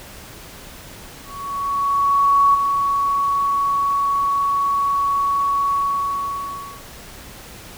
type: tone with ADSR envelope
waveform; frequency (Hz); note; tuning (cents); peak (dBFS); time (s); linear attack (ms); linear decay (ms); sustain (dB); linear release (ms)
sine; 1119; C#6; +16; -10; 1.24-6.84; 1300; 13; -6; 1100
effects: pink hiss -39 dBFS RMS until 7.77 s